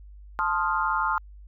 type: chord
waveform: sine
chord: F dominant seventh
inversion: first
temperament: equal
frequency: 880 / 1046.5 / 1244.5 / 1396.9 Hz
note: A5 / C6 / Eb6 / F6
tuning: 0 / 0 / 0 / 0 cents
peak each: -28 dBFS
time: 0.39-1.18 s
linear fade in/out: 0 ms
effects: added 50 Hz sine -43 dBFS peak until 1.47 s